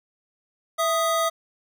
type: tone pair together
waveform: square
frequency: 660 / 1245.9 Hz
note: E5 / D#6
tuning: +2 / +2 cents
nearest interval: major seventh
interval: 1100 cents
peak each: -24 dBFS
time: 0.78-1.3 s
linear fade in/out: 20 ms
effects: none